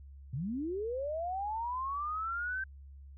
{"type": "linear sweep", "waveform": "sine", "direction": "up", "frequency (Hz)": [115.3, 1568], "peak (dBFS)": -33, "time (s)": [0.33, 2.64], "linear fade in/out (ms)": 5, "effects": ["added 69 Hz sine -48 dBFS peak until 3.17 s"]}